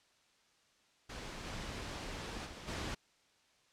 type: noise with level steps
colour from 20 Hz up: pink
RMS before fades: -45 / -43 / -48 / -40 dBFS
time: 1.09-2.95 s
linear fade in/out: 10 ms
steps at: 1.44 / 2.45 / 2.67 s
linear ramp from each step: 20 ms
effects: white hiss -70 dBFS RMS until 3.72 s + low-pass 6000 Hz 12 dB/octave